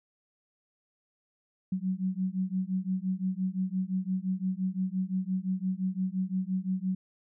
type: beating tone pair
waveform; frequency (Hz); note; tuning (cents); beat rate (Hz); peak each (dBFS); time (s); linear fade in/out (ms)
sine; 184.2 / 190; F#3 / F#3; -7 / +46; 5.8; -31; 1.72-6.95; 5
effects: none